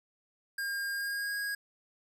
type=tone with pitch glide; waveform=square; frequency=1612 to 1643 Hz; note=G6 to G#6; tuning=+48 to -19 cents; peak=-33 dBFS; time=0.58-1.55 s; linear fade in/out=5 ms; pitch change=+33 cents; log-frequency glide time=0.94-1.38 s; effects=none